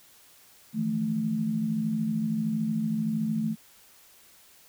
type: tone cluster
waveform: sine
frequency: 157.8 / 171 / 219.3 Hz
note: D#3 / F3 / A3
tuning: +25 / -36 / -6 cents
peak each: -34 / -34 / -26 dBFS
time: 0.73-3.56 s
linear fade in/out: 50 ms
effects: white hiss -56 dBFS RMS until 4.68 s